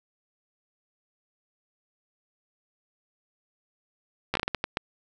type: slowing click train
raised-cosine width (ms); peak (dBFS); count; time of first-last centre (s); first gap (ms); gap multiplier
0.3; -10; 9; 4.34-4.771; 13; 1.39
effects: none